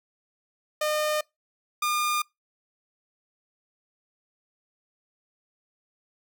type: tone pair in turn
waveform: sawtooth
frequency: 608 / 1210.4 Hz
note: D#5 / D#6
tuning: -40 / -48 cents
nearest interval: octave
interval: 1192 cents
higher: second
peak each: -20 dBFS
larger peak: neither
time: 0.81-1.21 / 1.82-2.22 s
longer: neither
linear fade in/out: 5 ms
effects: noise-tail reverb RT60 0.2 s tail -25 dB re dry